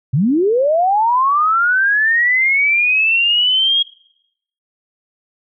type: linear sweep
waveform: sine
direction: up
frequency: 116.54 to 3293 Hz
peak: -11 dBFS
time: 0.13-3.83 s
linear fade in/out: 10 ms
effects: noise-tail reverb RT60 0.8 s tail -24 dB re dry